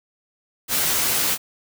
white noise with comb filter, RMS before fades -21 dBFS, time 0.68-1.38 s, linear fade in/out 50 ms, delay 13 ms, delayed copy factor +0.55, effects none

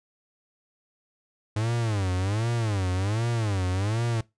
45% pulse tone with vibrato, 103.83 Hz, G#2, in tune, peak -24 dBFS, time 1.56-4.21 s, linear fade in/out 5 ms, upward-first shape sine, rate 1.3 Hz, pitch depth 230 cents each way, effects noise-tail reverb RT60 0.2 s tail -21 dB re dry + resampled to 22050 Hz

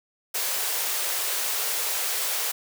white high-pass noise, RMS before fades -27 dBFS, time 0.34-2.52 s, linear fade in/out 10 ms, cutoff 390 Hz, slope 48 dB/octave, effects none

